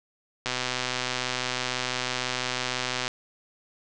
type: click train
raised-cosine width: 0.2 ms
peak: -10 dBFS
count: 331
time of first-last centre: 0.46-3.079 s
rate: 126 Hz
effects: resampled to 22050 Hz